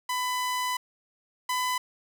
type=tone pair in turn; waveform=sawtooth; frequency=1000 / 1003.5 Hz; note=B5 / B5; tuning=+21 / +27 cents; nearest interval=unison; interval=6 cents; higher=second; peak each=-23 / -22 dBFS; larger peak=second; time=0.09-0.77 / 1.49-1.78 s; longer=first; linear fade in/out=5 ms; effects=none